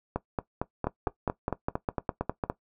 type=two click trains; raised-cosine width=1 ms; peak=-13 / -14 dBFS; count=9 / 11; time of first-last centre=0.87-2.499 / 0.16-2.438 s; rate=4.91 / 4.39 Hz; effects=noise-tail reverb RT60 0.1 s tail -17 dB re dry